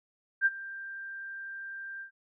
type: tone with ADSR envelope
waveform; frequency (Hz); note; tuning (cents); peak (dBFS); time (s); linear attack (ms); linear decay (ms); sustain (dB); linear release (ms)
sine; 1583; G6; +17; -19; 0.41-2.11; 47; 36; -19; 100
effects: none